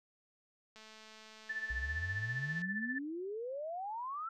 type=click train; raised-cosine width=0.2 ms; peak=-38 dBFS; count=406; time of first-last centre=0.76-2.618 s; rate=218 Hz
type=tone with tremolo; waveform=sine; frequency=1759 Hz; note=A6; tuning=1 cent flat; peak=-34 dBFS; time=1.49-2.99 s; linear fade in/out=10 ms; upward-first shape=sine; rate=15 Hz; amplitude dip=70%
type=exponential sweep; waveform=sine; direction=up; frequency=57.2 to 1361 Hz; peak=-38 dBFS; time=1.7-4.29 s; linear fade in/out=5 ms
effects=none